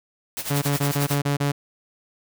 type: noise with tremolo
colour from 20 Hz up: white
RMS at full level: -28 dBFS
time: 0.37-1.18 s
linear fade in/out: 0 ms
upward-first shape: sine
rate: 11 Hz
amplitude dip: 80%
type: tone bursts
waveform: sawtooth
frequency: 142.6 Hz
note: C#3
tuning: 49 cents sharp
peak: -16 dBFS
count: 7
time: 0.5-1.52 s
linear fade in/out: 10 ms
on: 120 ms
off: 30 ms
effects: none